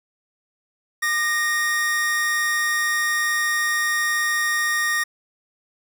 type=tone pair together; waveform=45% pulse; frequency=1203 / 1861.1 Hz; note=D6 / A#6; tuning=+41 / -3 cents; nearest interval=minor sixth; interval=756 cents; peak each=-28 / -20 dBFS; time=1.02-5.04 s; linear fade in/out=10 ms; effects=none